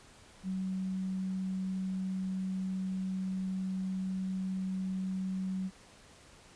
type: tone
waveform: sine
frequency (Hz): 188.4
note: F#3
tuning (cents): +32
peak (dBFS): -32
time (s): 0.43-5.71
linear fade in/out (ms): 50
effects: pink hiss -57 dBFS RMS until 6.55 s + resampled to 22050 Hz